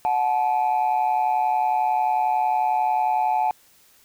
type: tone pair together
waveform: sine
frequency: 734 / 865.1 Hz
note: F#5 / A5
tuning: -14 / -30 cents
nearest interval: minor third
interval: 284 cents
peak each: -20 / -19 dBFS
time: 0.05-3.51 s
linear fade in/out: 0 ms
effects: tanh soft clip ceiling -15 dBFS + white hiss -56 dBFS RMS until 4.04 s